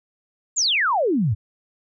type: exponential sweep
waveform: sine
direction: down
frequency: 7590 to 92 Hz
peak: -17 dBFS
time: 0.56-1.35 s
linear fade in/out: 20 ms
effects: none